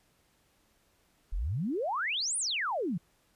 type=exponential two-way sweep; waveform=sine; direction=up then down; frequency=34.72 to 9980 to 150.1 Hz; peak=-29 dBFS; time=1.32-2.98 s; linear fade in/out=10 ms; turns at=2.37 s; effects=pink hiss -69 dBFS RMS until 3.35 s + resampled to 32000 Hz